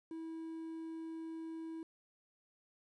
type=tone with quantisation; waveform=triangle; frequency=324.9 Hz; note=E4; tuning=25 cents flat; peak=-40 dBFS; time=0.11-1.83 s; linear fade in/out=2 ms; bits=11; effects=resampled to 22050 Hz